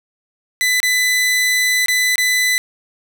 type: tone with dropouts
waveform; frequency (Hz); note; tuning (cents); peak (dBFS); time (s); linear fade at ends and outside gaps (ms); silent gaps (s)
sawtooth; 2000; B6; +21; -10; 0.61-2.58; 0; 0.802-0.83 / 1.86-1.883 / 2.157-2.181
effects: none